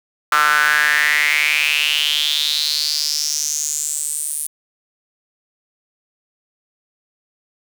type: tone with high-pass filter sweep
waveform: sawtooth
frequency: 149.5 Hz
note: D3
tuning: 31 cents sharp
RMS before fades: -18 dBFS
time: 0.32-4.47 s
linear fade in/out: 2 ms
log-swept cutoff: 1300 to 10000 Hz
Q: 6.3
effects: none